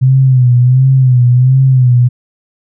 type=tone with vibrato; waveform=sine; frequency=127.8 Hz; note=C3; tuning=40 cents flat; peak=-4 dBFS; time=0.01-2.09 s; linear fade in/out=20 ms; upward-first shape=sine; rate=1.4 Hz; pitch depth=75 cents each way; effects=none